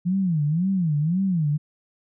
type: tone with vibrato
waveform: sine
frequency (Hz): 168.7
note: E3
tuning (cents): +40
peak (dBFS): -19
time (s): 0.05-1.58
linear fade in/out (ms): 20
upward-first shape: sine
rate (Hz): 1.9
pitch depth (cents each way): 250
effects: none